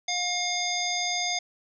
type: harmonic tone with a mistuned harmonic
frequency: 714 Hz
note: F5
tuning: 38 cents sharp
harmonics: 1 / 3 / 5 / 7 / 9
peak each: -32 / -32 / -32 / -32 / -32 dBFS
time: 0.08-1.39 s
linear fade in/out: 5 ms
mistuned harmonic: 7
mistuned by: -25 cents
effects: none